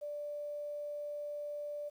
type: tone with quantisation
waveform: sine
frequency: 587.3 Hz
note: D5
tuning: in tune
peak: -38 dBFS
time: 0.01-1.9 s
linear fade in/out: 20 ms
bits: 11
effects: none